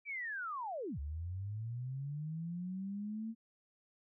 sine linear two-way sweep, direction down then up, 2352 to 68.5 to 228.1 Hz, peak -38 dBFS, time 0.05-3.35 s, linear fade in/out 50 ms, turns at 0.99 s, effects none

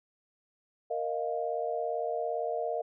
sine chord, Bb suspended fourth, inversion none, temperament just, 466.2 / 621.6 / 699.2 Hz, Bb4 / Eb5 / F5, 0 / -2 / +2 cents, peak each -34 dBFS, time 0.9-2.82 s, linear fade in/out 10 ms, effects none

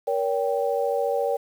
sine chord, G diminished, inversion first, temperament just, 470.4 / 564.5 / 784 Hz, Bb4 / Db5 / G5, +16 / +31 / 0 cents, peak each -25 / -25 / -28 dBFS, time 0.07-1.37 s, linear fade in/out 10 ms, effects 8-bit

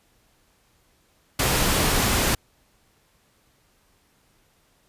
pink noise, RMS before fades -21 dBFS, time 1.39-2.35 s, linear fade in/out 5 ms, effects pink hiss -63 dBFS RMS until 4.88 s + resampled to 32000 Hz

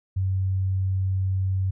sine tone, 94.9 Hz, F#2, 44 cents sharp, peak -21 dBFS, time 0.16-1.71 s, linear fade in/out 10 ms, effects none

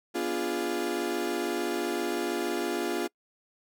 35% pulse chord, B diminished seventh, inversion none, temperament equal, 246.9 / 293.7 / 349.2 / 415.3 Hz, B3 / D4 / F4 / Ab4, 0 / 0 / 0 / 0 cents, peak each -35 / -34 / -29 / -33 dBFS, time 0.14-3.08 s, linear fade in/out 20 ms, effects noise-tail reverb RT60 0.1 s tail -26 dB re dry

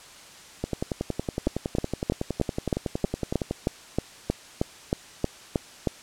two click trains, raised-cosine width 2 ms, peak -9 / -13 dBFS, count 15 / 32, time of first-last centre 1.47-5.873 / 0.64-3.51 s, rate 3.18 / 10.8 Hz, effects white hiss -47 dBFS RMS until 6.02 s + low-pass 8000 Hz 12 dB/octave

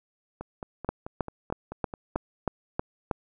two click trains, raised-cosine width 1 ms, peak -12 / -22 dBFS, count 8 / 9, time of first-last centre 0.89-3.112 / 0.41-2.157 s, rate 3.15 / 4.58 Hz, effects none

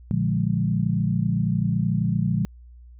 sine chord, Bb dominant seventh, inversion none, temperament equal, 116.54 / 146.83 / 174.61 / 207.7 Hz, Bb2 / D3 / F3 / Ab3, 0 / 0 / 0 / 0 cents, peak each -25 / -26 / -24 / -27 dBFS, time 0.11-2.45 s, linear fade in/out 0 ms, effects added 60 Hz sine -43 dBFS peak until 2.99 s

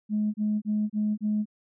sine tone bursts, 211.5 Hz, G#3, 32 cents sharp, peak -22 dBFS, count 5, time 0.09-1.456 s, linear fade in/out 50 ms, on 250 ms, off 29 ms, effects tanh soft clip ceiling -18 dBFS

